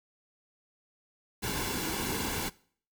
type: noise with comb filter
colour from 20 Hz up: pink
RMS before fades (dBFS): -33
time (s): 1.42-2.5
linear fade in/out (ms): 20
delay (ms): 1.6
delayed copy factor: -0.6
effects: noise-tail reverb RT60 0.5 s tail -21 dB re dry